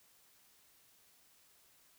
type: silence
effects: white hiss -67 dBFS RMS until 1.98 s